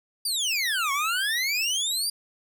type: exponential two-way sweep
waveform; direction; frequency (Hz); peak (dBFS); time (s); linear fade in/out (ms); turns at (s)
25% pulse; down then up; 4858 to 1083 to 4858; -20; 0.25-2.1; 5; 0.92
effects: none